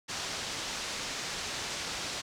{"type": "low-pass noise", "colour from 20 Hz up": "white", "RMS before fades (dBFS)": -37, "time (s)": [0.08, 2.22], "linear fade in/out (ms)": 20, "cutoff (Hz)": 6600, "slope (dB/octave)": 24, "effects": []}